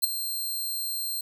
5% pulse tone with ADSR envelope, 4170 Hz, C8, 7 cents flat, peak -10 dBFS, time 0.02-1.21 s, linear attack 22 ms, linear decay 12 ms, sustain -12 dB, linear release 4 ms, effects none

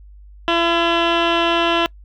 15% pulse tone with low-pass filter, 337.8 Hz, E4, 42 cents sharp, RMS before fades -17 dBFS, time 0.48-1.86 s, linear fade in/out 0 ms, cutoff 2800 Hz, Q 3.8, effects noise-tail reverb RT60 0.1 s tail -25 dB re dry + added 50 Hz sine -39 dBFS peak until 2.04 s

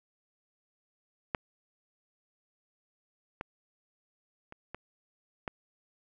clicks, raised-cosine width 0.5 ms, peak -14 / -21 / -30 / -24 / -19 dBFS, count 5, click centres 1.348 / 3.411 / 4.524 / 4.746 / 5.478 s, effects none

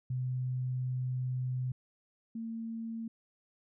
sine tone pair in turn, 127.3 / 226.8 Hz, C3 / A#3, -47 / -47 cents, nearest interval minor seventh, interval 1000 cents, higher second, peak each -31 / -36 dBFS, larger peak first, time 0.1-1.72 / 2.35-3.08 s, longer first, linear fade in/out 5 ms, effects none

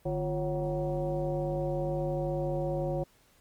sine tone with frequency modulation, 349.2 Hz, F4, in tune, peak -28 dBFS, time 0.05-3.04 s, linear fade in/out 10 ms, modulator 199 Hz, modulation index 1.6, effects pink hiss -64 dBFS RMS until 3.4 s + Opus 24 kbps

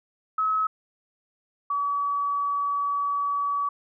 sine tone pair in turn, 1285 / 1140.4 Hz, E6 / C#6, -45 / +49 cents, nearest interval major second, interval 206 cents, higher first, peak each -21 / -23 dBFS, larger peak first, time 0.38-0.67 / 1.7-3.69 s, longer second, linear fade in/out 5 ms, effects none

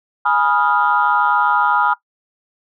sine chord, F half-diminished seventh, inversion first, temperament equal with one note detuned, 830.6 / 978.1 / 1244.5 / 1396.9 Hz, Ab5 / Cb6 / Eb6 / F6, 0 / -17 / 0 / 0 cents, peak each -18 dBFS, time 0.25-1.94 s, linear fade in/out 10 ms, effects noise-tail reverb RT60 0.1 s tail -18 dB re dry + tanh soft clip ceiling -3 dBFS

